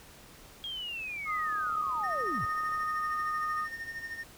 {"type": "linear sweep", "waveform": "sine", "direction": "down", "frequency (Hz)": [3274, 82.8], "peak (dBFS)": -35, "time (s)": [0.64, 2.45], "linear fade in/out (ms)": 0}
{"type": "tone with pitch glide", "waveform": "sine", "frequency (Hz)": [1244.5, 1235.2], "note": ["D#6", "D#6"], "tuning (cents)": [0, -13], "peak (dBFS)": -30, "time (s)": [1.25, 3.68], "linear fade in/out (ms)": 50, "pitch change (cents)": -13, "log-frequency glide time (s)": [2.8, 3.14]}
{"type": "click train", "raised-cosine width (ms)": 1, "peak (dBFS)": -38, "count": 49, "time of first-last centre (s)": [1.47, 2.834], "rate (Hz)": 35.2}
{"type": "tone with tremolo", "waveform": "triangle", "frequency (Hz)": 1829, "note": "A#6", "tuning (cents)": -33, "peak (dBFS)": -33, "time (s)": [2.03, 4.24], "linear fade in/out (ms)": 10, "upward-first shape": "sine", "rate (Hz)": 13, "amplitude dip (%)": 65}
{"effects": ["pink hiss -53 dBFS RMS until 4.37 s"]}